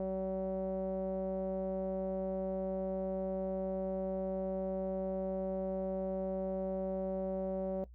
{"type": "tone with low-pass filter", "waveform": "sawtooth", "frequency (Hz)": 189.7, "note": "F#3", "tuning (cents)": 43, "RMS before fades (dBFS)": -36, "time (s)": [0, 7.84], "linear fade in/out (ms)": 0, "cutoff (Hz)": 590, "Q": 5, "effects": ["noise-tail reverb RT60 0.1 s tail -18 dB re dry", "added 60 Hz sine -51 dBFS peak until 7.94 s"]}